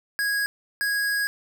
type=tone pair in turn; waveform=square; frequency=1652 / 1652 Hz; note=G#6 / G#6; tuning=-10 / -10 cents; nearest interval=unison; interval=0 cents; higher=neither; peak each=-23 dBFS; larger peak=neither; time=0.19-0.46 / 0.81-1.27 s; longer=second; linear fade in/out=0 ms; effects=none